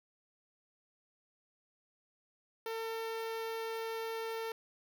sawtooth tone with notch filter, 450.9 Hz, A4, 42 cents sharp, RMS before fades -39 dBFS, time 2.66-4.52 s, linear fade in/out 2 ms, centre 7700 Hz, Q 1.1, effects none

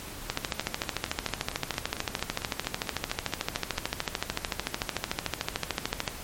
two click trains, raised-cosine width 0.2 ms, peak -18 / -9 dBFS, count 15 / 79, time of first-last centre 0.61-3.777 / 0.3-6.078 s, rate 4.42 / 13.5 Hz, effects pink hiss -41 dBFS RMS until 6.23 s + MP3 64 kbps

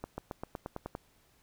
accelerating click train, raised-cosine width 1 ms, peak -23 dBFS, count 9, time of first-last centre 0.04-0.951 s, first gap 140 ms, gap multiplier 0.94, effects pink hiss -67 dBFS RMS until 1.42 s

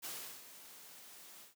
white noise with ADSR envelope, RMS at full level -43 dBFS, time 0.02-1.55 s, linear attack 29 ms, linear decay 370 ms, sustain -12 dB, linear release 130 ms, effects high-pass 150 Hz 12 dB/octave

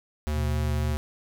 square tone with vibrato, 75 Hz, D2, 37 cents sharp, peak -26 dBFS, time 0.27-0.97 s, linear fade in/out 0 ms, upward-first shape triangle, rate 3.8 Hz, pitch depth 14 cents each way
sine tone, 120.1 Hz, B2, 48 cents flat, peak -28 dBFS, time 0.33-0.96 s, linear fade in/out 50 ms
effects none

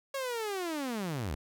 sawtooth linear sweep, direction down, 555 to 61.74 Hz, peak -29 dBFS, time 0.14-1.35 s, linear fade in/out 5 ms, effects none

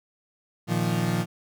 35% pulse chord, Bb suspended fourth, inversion none, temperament equal, 116.54 / 155.56 / 174.61 Hz, Bb2 / Eb3 / F3, 0 / 0 / 0 cents, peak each -26 / -28 / -24 dBFS, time 0.67-1.26 s, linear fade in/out 50 ms, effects none

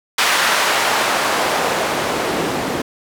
white noise with band-pass filter sweep, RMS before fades -18 dBFS, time 0.18-2.82 s, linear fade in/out 5 ms, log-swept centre 1400 to 300 Hz, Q 0.8, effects none

